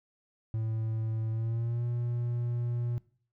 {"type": "tone with pitch glide", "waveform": "triangle", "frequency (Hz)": [111.2, 119.87], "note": ["A2", "A#2"], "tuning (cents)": [19, 49], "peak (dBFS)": -27, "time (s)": [0.54, 2.98], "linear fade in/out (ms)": 0, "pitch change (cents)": 130, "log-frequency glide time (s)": [1.32, 1.84], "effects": ["noise-tail reverb RT60 0.5 s tail -21 dB re dry"]}